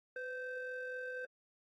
triangle ring-modulated tone, 526 Hz, C5, 9 cents sharp, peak -35 dBFS, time 0.16-1.25 s, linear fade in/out 2 ms, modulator 1030 Hz, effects AAC 48 kbps

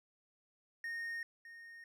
triangle tone with echo, 1848 Hz, A#6, 16 cents flat, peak -37 dBFS, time 0.84-1.23 s, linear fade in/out 2 ms, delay 610 ms, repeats 1, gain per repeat -12 dB, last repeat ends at 1.84 s, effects none

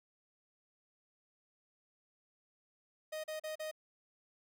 45% pulse tone bursts, 622.3 Hz, D#5, in tune, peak -39 dBFS, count 4, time 3.12-3.714 s, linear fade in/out 10 ms, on 120 ms, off 38 ms, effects none

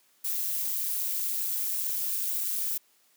violet noise with amplitude modulation, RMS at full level -27 dBFS, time 0.24-2.78 s, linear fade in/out 10 ms, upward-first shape sine, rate 192 Hz, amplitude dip 70%, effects white hiss -65 dBFS RMS until 3.16 s + high-pass 200 Hz 12 dB/octave

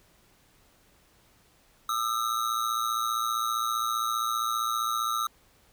square ring-modulated tone, 1269 Hz, D#6, 34 cents sharp, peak -24 dBFS, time 1.89-5.27 s, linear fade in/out 2 ms, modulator 57.6 Hz, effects pink hiss -62 dBFS RMS until 5.72 s

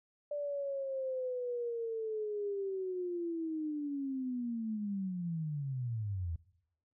sine linear sweep, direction down, 587.3 to 79.4 Hz, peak -34 dBFS, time 0.31-6.36 s, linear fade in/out 5 ms, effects noise-tail reverb RT60 0.8 s tail -21 dB re dry

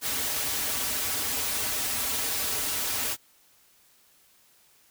white noise with comb filter, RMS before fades -29 dBFS, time 0.01-3.17 s, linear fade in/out 50 ms, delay 5.7 ms, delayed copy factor -1, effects white hiss -61 dBFS RMS until 4.9 s

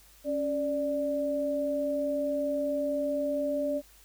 sine tone pair together, 277.2 / 587.4 Hz, C#4 / D5, 0 / 0 cents, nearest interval octave + minor second, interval 1300 cents, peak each -32 / -28 dBFS, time 0.24-3.82 s, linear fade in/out 50 ms, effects added 50 Hz sine -59 dBFS peak until 4.04 s + white hiss -58 dBFS RMS until 4.04 s

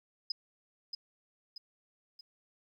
sine tone with echo, 5030 Hz, D#8, 18 cents sharp, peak -30 dBFS, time 0.3-0.32 s, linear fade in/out 5 ms, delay 630 ms, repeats 3, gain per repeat -6 dB, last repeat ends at 2.21 s, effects 12-bit

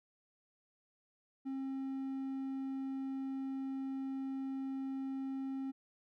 triangle tone, 268.1 Hz, C4, 42 cents sharp, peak -35 dBFS, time 1.45-5.72 s, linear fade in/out 20 ms, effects none

